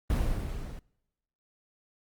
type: noise with level ramp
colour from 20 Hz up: brown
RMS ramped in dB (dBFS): -24 to -42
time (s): 0.1-0.79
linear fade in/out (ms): 0
effects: noise-tail reverb RT60 1.0 s tail -26 dB re dry + Opus 24 kbps